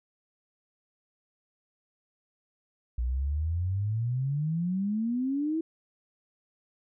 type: exponential sweep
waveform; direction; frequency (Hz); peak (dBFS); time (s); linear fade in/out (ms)
sine; up; 58.27 to 330; -26; 2.98-5.61; 5
effects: none